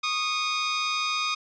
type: tone pair together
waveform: 15% pulse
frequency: 1102 / 1236.2 Hz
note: C#6 / D#6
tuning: -11 / -12 cents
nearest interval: major second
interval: 199 cents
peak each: -29 / -19 dBFS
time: 0.03-1.35 s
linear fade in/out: 10 ms
effects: resampled to 16000 Hz